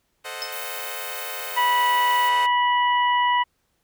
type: chord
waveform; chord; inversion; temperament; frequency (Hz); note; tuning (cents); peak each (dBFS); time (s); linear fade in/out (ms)
10% pulse; A diminished seventh; none; equal; 440 / 523.3 / 622.3 / 740; A4 / C5 / Eb5 / Gb5; 0 / 0 / 0 / 0; -31 / -28 / -29 / -29; 0.24-2.47; 20
type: tone with exponential decay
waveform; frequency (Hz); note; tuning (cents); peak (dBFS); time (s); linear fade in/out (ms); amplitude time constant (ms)
square; 5210; E8; -21; -25; 0.42-0.57; 0; 31
type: noise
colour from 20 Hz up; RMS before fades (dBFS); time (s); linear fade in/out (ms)
violet; -35; 0.52-2.29; 5
type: harmonic tone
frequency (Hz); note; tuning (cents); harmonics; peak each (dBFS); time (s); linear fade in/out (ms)
979; B5; -15; 1 / 2 / 3; -18 / -25 / -29; 1.56-3.44; 20
effects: pink hiss -70 dBFS RMS until 3.83 s